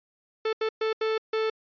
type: tone bursts at uneven times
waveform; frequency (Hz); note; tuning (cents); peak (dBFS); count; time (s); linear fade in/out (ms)
45% pulse; 440; A4; 0; -24; 5; 0.45-0.53 / 0.61-0.69 / 0.81-0.93 / 1.01-1.18 / 1.33-1.5; 5
effects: resampled to 11025 Hz